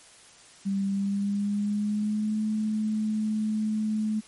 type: tone with pitch glide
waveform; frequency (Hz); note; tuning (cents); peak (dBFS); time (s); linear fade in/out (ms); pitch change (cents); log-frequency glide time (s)
sine; 196.4 to 215.4; G3 to A3; +4 to -37; -24; 0.65-4.21; 20; +159; 0.88-2.39
effects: white hiss -52 dBFS RMS until 4.27 s + MP3 48 kbps